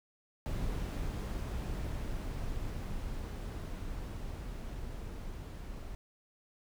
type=noise with level ramp; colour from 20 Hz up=brown; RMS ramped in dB=-35 to -43 dBFS; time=0.46-5.95 s; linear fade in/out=0 ms; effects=none